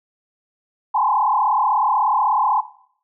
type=tone with frequency modulation; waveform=sine; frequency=932.3 Hz; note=A#5; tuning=in tune; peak=-15 dBFS; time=0.94-2.61 s; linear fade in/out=10 ms; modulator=36.3 Hz; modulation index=3.5; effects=noise-tail reverb RT60 0.6 s tail -17 dB re dry